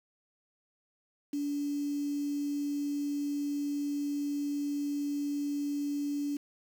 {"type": "tone with quantisation", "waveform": "sine", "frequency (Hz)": 287.9, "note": "D4", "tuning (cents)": -34, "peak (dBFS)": -30, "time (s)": [1.33, 6.37], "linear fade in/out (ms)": 5, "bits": 8, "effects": []}